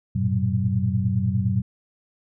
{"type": "tone cluster", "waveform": "sine", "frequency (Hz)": [95, 112.5, 122.3, 189.7], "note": ["F#2", "A2", "B2", "F#3"], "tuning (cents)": [46, 39, -16, 43], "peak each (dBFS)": -25, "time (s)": [0.15, 1.62], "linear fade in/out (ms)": 10, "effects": []}